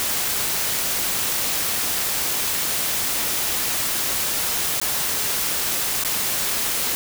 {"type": "noise with dropouts", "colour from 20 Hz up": "white", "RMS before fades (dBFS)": -23, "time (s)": [0, 6.95], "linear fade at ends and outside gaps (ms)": 0, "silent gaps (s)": [[4.8, 4.815], [6.037, 6.048]], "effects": []}